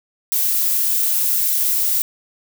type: noise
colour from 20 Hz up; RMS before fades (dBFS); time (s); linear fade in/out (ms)
violet; -18; 0.32-2.02; 0
effects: none